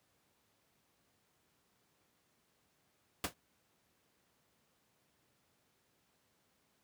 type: noise with exponential decay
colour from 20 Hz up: pink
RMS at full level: -30 dBFS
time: 3.24-3.34 s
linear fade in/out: 2 ms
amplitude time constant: 21 ms
effects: pink hiss -75 dBFS RMS until 6.83 s + high-pass 100 Hz 12 dB/octave